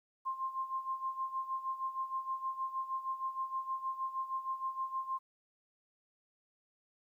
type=tone with tremolo; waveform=sine; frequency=1056 Hz; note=C6; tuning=16 cents sharp; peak=-32 dBFS; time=0.25-5.19 s; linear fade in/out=20 ms; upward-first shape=sine; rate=6.4 Hz; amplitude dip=75%; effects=12-bit